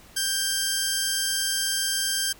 10% pulse tone pair together, 1582 / 5321 Hz, G6 / E8, +15 / +15 cents, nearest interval octave + major sixth, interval 2100 cents, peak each -16 / -24 dBFS, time 0.16-2.33 s, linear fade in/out 10 ms, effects pink hiss -51 dBFS RMS until 2.39 s

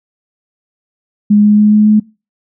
sine tone with pitch steps, 207.7 / 209 / 210.4 / 211.7 / 213 Hz, G#3 / G#3 / G#3 / G#3 / G#3, 0 / +11 / +23 / +33 / +44 cents, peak -4 dBFS, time 1.3-2 s, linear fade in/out 10 ms, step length 140 ms, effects noise-tail reverb RT60 0.3 s tail -24 dB re dry

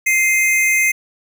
square tone pair together, 2093 / 2521 Hz, C7 / D#7, 0 / +22 cents, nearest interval minor third, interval 322 cents, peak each -14 / -21 dBFS, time 0.06-0.92 s, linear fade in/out 10 ms, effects none

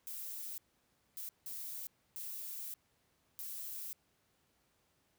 violet noise bursts at uneven times, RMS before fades -44 dBFS, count 5, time 0.07-0.58 / 1.17-1.29 / 1.46-1.87 / 2.16-2.74 / 3.39-3.93 s, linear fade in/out 0 ms, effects pink hiss -75 dBFS RMS until 5.18 s + high-pass 60 Hz 12 dB/octave

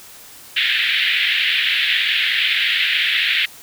white band-pass noise, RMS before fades -18 dBFS, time 0.56-3.46 s, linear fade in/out 10 ms, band 1700 to 3600 Hz, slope 48 dB/octave, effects white hiss -41 dBFS RMS until 3.62 s

